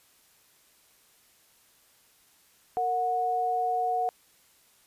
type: tone pair together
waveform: sine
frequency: 461.1 / 732 Hz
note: A#4 / F#5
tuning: -19 / -19 cents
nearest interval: minor sixth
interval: 800 cents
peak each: -33 / -25 dBFS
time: 2.77-4.09 s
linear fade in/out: 0 ms
effects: white hiss -62 dBFS RMS until 4.86 s + resampled to 32000 Hz